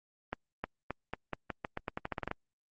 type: accelerating click train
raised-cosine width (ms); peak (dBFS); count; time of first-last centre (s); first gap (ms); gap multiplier
0.5; -19; 16; 0.33-2.314; 310; 0.86
effects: Opus 24 kbps